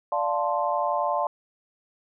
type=chord; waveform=sine; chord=D minor seventh; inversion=none; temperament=equal; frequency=587.3 / 698.5 / 880 / 1046.5 Hz; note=D5 / F5 / A5 / C6; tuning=0 / 0 / 0 / 0 cents; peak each=-28 dBFS; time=0.12-1.27 s; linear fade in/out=2 ms; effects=none